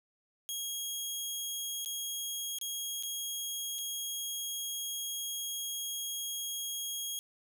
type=tone with dropouts; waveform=15% pulse; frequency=3281 Hz; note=G#7; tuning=22 cents flat; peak=-28 dBFS; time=0.49-7.19 s; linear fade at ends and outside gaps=0 ms; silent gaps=1.848-1.859 / 2.586-2.613 / 3.026-3.034 / 3.784-3.787 s; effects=none